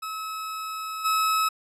40% pulse tone with level steps, 1290 Hz, E6, 38 cents flat, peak -30 / -20 dBFS, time 0.02-1.49 s, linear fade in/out 10 ms, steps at 1.04 s, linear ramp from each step 20 ms, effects resampled to 32000 Hz

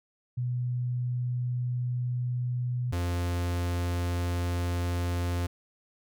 sine / 45% pulse tone pair in turn, 123.47 / 87.54 Hz, B2 / F2, 0 / +5 cents, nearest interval tritone, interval 595 cents, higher first, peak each -27 dBFS, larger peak neither, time 0.37-2.92 / 2.92-5.47 s, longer neither, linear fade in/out 10 ms, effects none

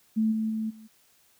sine tone with level steps, 219.6 Hz, A3, 3 cents flat, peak -21 / -25 / -27 / -45 dBFS, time 0.16-0.88 s, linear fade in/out 20 ms, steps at 0.31 / 0.49 / 0.69 s, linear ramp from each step 20 ms, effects white hiss -63 dBFS RMS until 1.39 s

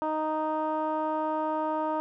15% pulse tone with low-pass filter, 310.7 Hz, D#4, 2 cents flat, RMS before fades -29 dBFS, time 0.02-2 s, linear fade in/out 0 ms, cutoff 1000 Hz, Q 2.1, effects none

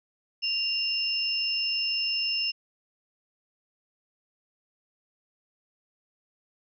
sine tone pair together, 2794 / 5274 Hz, F7 / E8, 0 / 0 cents, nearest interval major seventh, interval 1100 cents, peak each -28 dBFS, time 0.42-2.52 s, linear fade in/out 20 ms, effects none

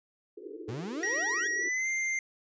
white band-pass noise, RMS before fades -43 dBFS, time 0.37-1.69 s, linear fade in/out 5 ms, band 300 to 460 Hz, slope 96 dB/octave
35% pulse exponential sweep, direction up, 104.7 to 1792 Hz, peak -34 dBFS, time 0.68-1.48 s, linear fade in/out 10 ms
square tone with pitch glide, 1900 to 2096 Hz, A#6 to C7, +33 to +2 cents, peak -29 dBFS, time 1.03-2.19 s, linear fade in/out 2 ms, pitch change +169 cents, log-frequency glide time 1.54-1.88 s
effects resampled to 16000 Hz

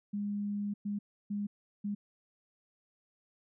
sine tone bursts at uneven times, 204.5 Hz, G#3, 26 cents flat, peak -32 dBFS, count 4, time 0.13-0.74 / 0.85-0.99 / 1.3-1.47 / 1.84-1.95 s, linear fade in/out 10 ms, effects none

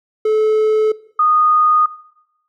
triangle / sine tone pair in turn, 432.8 / 1234.1 Hz, A4 / D#6, -29 / -15 cents, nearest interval octave + tritone, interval 1814 cents, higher second, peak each -10 dBFS, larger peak neither, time 0.25-0.92 / 1.19-1.86 s, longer neither, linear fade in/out 5 ms, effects noise-tail reverb RT60 0.9 s tail -20 dB re dry

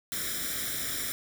white noise with comb filter, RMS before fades -33 dBFS, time 0.12-1.12 s, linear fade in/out 0 ms, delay 0.55 ms, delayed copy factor +0.8, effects none

